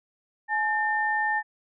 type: tone pair together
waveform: sine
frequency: 849.5 / 1800 Hz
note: G#5 / A6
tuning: +39 / +39 cents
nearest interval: octave + minor second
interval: 1300 cents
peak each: -26 / -25 dBFS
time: 0.48-1.43 s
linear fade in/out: 50 ms
effects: none